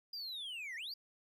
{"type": "linear two-way sweep", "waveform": "triangle", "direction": "down then up", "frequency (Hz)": [4881, 1789, 4881], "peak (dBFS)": -40, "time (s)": [0.13, 0.94], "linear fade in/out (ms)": 5, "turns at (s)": 0.76, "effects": []}